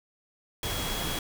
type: tone in noise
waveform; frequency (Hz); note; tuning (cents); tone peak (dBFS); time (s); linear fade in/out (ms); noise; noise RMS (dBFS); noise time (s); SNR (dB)
sine; 3322; G#7; 0; -37; 0.63-1.19; 2; pink; -32; 0.63-1.19; -8
effects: none